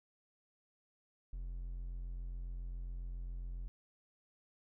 triangle tone, 43.65 Hz, F1, in tune, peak -38 dBFS, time 1.33-3.68 s, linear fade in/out 0 ms, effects none

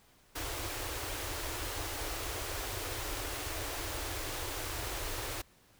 pink band-stop noise, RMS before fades -38 dBFS, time 0.35-5.42 s, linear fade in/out 10 ms, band 120 to 280 Hz, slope 96 dB/octave, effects pink hiss -64 dBFS RMS until 5.79 s

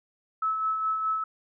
sine tone with tremolo, 1300 Hz, E6, 24 cents flat, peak -23 dBFS, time 0.42-1.24 s, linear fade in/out 5 ms, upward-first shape sine, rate 4.8 Hz, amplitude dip 40%, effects none

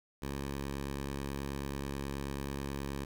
10% pulse tone, 69.3 Hz, C#2, in tune, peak -28 dBFS, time 0.22-3.05 s, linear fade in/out 5 ms, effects none

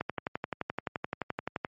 click train, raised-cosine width 0.5 ms, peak -16 dBFS, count 20, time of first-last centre 0.01-1.648 s, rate 11.6 Hz, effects high-pass 100 Hz 12 dB/octave + MP3 32 kbps

